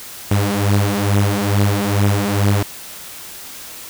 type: beating tone pair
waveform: sawtooth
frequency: 100 / 102.3 Hz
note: G2 / G#2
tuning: +35 / -26 cents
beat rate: 2.3 Hz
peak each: -13 dBFS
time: 0.31-2.63 s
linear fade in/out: 5 ms
effects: white hiss -34 dBFS RMS until 3.89 s